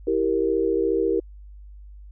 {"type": "chord", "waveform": "sine", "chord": "E diminished", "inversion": "none", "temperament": "equal", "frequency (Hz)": [329.6, 392, 466.2], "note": ["E4", "G4", "Bb4"], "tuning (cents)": [0, 0, 0], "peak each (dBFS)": [-25, -23, -23], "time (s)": [0.07, 1.2], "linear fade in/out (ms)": 5, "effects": ["added 50 Hz sine -40 dBFS peak until 2.11 s"]}